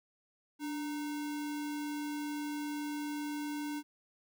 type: tone with sample-and-hold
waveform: sine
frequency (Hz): 293.7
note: D4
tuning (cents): 0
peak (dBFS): -35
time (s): 0.59-3.83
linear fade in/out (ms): 50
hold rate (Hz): 1225
effects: none

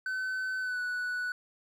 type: tone with pitch glide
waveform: triangle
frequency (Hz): 1520 to 1479.3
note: F#6 to F#6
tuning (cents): +46 to -1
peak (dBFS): -29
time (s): 0.06-1.32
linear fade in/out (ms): 2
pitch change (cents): -47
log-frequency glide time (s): 0.6-0.8
effects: none

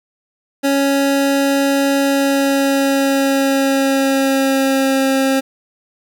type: tone with pitch glide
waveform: 25% pulse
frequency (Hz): 277.2 to 268.2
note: C#4 to C4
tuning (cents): 0 to +43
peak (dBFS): -9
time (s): 0.63-5.41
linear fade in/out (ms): 20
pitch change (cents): -57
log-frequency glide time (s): 2.04-5.08
effects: none

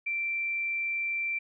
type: tone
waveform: sine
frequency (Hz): 2349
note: D7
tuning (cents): 0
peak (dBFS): -28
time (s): 0.06-1.39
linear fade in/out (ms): 10
effects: none

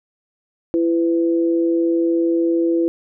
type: tone pair together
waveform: sine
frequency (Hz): 335 / 501.9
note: E4 / B4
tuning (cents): +28 / +28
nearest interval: perfect fifth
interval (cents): 700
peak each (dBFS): -15 / -23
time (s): 0.74-2.88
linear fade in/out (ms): 0
effects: none

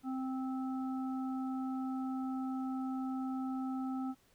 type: harmonic tone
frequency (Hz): 261.6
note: C4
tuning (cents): 0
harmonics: 1 / 3 / 5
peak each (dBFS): -35 / -45 / -49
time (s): 0.03-4.15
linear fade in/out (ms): 50
effects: pink hiss -69 dBFS RMS until 4.34 s

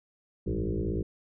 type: tone with frequency modulation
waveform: sine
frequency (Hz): 136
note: C#3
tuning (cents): -33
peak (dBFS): -27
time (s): 0.46-1.03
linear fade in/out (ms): 10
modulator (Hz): 56.5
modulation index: 5.2
effects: none

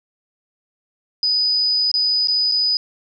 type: tone with dropouts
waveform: sine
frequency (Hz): 4978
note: D#8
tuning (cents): 0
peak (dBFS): -15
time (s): 1.23-2.77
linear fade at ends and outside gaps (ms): 1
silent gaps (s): 1.915-1.94 / 2.273-2.283 / 2.515-2.52
effects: none

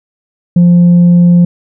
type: tone with tanh clipping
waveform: sine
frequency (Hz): 174.61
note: F3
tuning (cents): 0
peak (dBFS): -3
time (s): 0.56-1.45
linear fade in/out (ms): 5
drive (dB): 1
effects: none

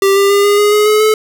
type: tone with pitch steps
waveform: square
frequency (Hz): 392 / 397.5 / 403 / 408.6 / 414.4 / 420.1 / 426 / 431.9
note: G4 / G4 / G4 / G#4 / G#4 / G#4 / G#4 / A4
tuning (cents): 0 / +24 / +48 / -28 / -4 / +20 / +44 / -32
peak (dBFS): -8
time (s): 0.02-1.14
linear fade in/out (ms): 2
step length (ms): 140
effects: none

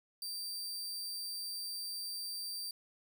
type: tone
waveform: sawtooth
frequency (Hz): 4678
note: D8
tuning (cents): -8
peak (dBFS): -36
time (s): 0.22-2.71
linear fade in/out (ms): 2
effects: none

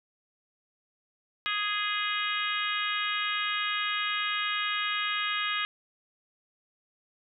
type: harmonic tone with a mistuned harmonic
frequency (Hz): 415.3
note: G#4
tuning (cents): 0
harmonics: 3 / 4 / 5 / 6 / 7 / 8 / 9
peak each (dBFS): -33 / -34 / -35 / -36 / -36 / -37 / -38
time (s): 1.46-5.65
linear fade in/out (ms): 0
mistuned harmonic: 8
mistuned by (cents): -21
effects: none

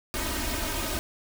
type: noise with comb filter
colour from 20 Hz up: pink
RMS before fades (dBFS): -30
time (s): 0.14-0.99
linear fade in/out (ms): 0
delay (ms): 3.2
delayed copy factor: +0.95
effects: none

